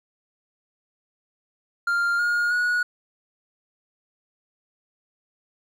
triangle tone with pitch steps, 1396.9 / 1427.1 / 1457.9 Hz, F6 / F6 / F#6, 0 / +37 / -26 cents, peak -18 dBFS, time 1.87-2.83 s, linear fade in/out 5 ms, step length 320 ms, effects none

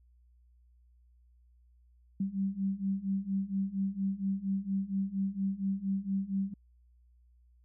sine beating tone pair, 192.3 / 196.6 Hz, G3 / G3, -33 / +5 cents, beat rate 4.3 Hz, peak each -34 / -32 dBFS, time 2.2-6.54 s, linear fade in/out 5 ms, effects added 60 Hz sine -60 dBFS peak until 7.64 s

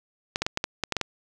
clicks, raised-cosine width 0.2 ms, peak -8 dBFS, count 9, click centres 0.359 / 0.42 / 0.465 / 0.574 / 0.641 / 0.837 / 0.923 / 0.967 / 1.013 s, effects none

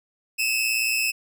sawtooth tone pair together, 2552 / 2670 Hz, D#7 / E7, +43 / +22 cents, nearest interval minor second, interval 79 cents, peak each -21 dBFS, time 0.38-1.12 s, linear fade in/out 20 ms, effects none

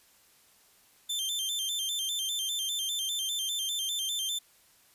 sawtooth tone with vibrato, 3344 Hz, G#7, 11 cents sharp, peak -27 dBFS, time 1.09-4.39 s, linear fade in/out 10 ms, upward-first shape square, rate 5 Hz, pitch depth 99 cents each way, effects white hiss -62 dBFS RMS until 4.94 s + resampled to 32000 Hz

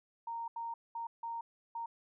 sine tone bursts at uneven times, 926 Hz, A#5, 12 cents flat, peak -37 dBFS, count 5, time 0.27-0.48 / 0.56-0.74 / 0.95-1.07 / 1.23-1.41 / 1.75-1.86 s, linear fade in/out 5 ms, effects none

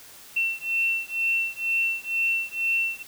sine beating tone pair, 2700 / 2702.1 Hz, E7 / E7, +41 / +42 cents, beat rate 2.1 Hz, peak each -26 dBFS, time 0.36-3.03 s, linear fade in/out 10 ms, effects white hiss -47 dBFS RMS until 3.07 s

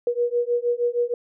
sine beating tone pair, 477.6 / 484 Hz, A#4 / B4, +42 / -35 cents, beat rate 6.4 Hz, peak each -23 dBFS, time 0.07-1.14 s, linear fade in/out 2 ms, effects none

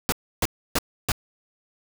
pink noise bursts, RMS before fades -22 dBFS, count 4, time 0.09-1.118 s, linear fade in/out 0 ms, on 32 ms, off 300 ms, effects none

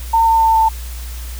sine tone with pitch steps, 908 / 902.2 / 896.5 / 890.9 Hz, A#5 / A5 / A5 / A5, -46 / +43 / +32 / +21 cents, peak -9 dBFS, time 0.13-0.69 s, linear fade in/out 10 ms, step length 140 ms, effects added 60 Hz sine -25 dBFS peak until 1.39 s + white hiss -36 dBFS RMS until 1.39 s

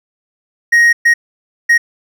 triangle tone bursts at uneven times, 1877 Hz, A#6, 11 cents sharp, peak -4 dBFS, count 3, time 0.72-0.93 / 1.05-1.14 / 1.69-1.78 s, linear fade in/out 10 ms, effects none

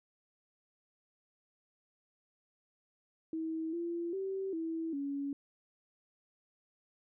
sine tone with pitch steps, 321.5 / 340.9 / 385.4 / 326.1 / 280.8 Hz, E4 / F4 / G4 / E4 / C#4, -43 / -42 / -29 / -19 / +22 cents, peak -34 dBFS, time 3.33-5.33 s, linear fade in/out 2 ms, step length 400 ms, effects none

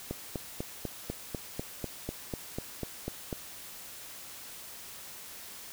click train, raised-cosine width 2 ms, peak -20 dBFS, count 14, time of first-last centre 0.11-3.328 s, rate 4.04 Hz, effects white hiss -46 dBFS RMS until 5.72 s

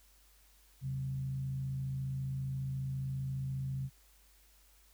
sine tone with frequency modulation, 134 Hz, C3, 42 cents sharp, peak -34 dBFS, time 0.81-3.9 s, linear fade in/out 50 ms, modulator 54.7 Hz, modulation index 0.36, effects added 50 Hz sine -64 dBFS peak until 4.93 s + white hiss -66 dBFS RMS until 4.93 s

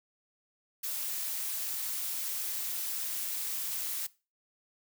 blue noise with amplitude modulation, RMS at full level -33 dBFS, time 0.83-4.07 s, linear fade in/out 10 ms, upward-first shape sine, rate 261 Hz, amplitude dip 45%, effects noise-tail reverb RT60 0.3 s tail -20 dB re dry

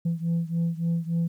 sine beating tone pair, 166.6 / 170.1 Hz, E3 / F3, +19 / -45 cents, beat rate 3.5 Hz, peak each -24 / -26 dBFS, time 0.05-1.28 s, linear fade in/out 10 ms, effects tanh soft clip ceiling -20 dBFS + 10-bit

